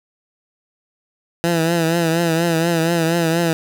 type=tone with vibrato; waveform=15% pulse; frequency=166.6 Hz; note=E3; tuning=19 cents sharp; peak=-9 dBFS; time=1.44-3.53 s; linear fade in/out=0 ms; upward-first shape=triangle; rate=4.2 Hz; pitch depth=70 cents each way; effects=none